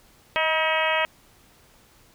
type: harmonic tone with a mistuned harmonic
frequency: 319.2 Hz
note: D#4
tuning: 44 cents sharp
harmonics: 2 / 3 / 4 / 5 / 6 / 7 / 8 / 9 / 10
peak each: -26 / -27 / -30 / -32 / -28 / -30 / -28 / -33 / -33 dBFS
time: 0.36-1.05 s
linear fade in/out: 0 ms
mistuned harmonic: 2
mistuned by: -22 cents
effects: pink hiss -56 dBFS RMS until 2.14 s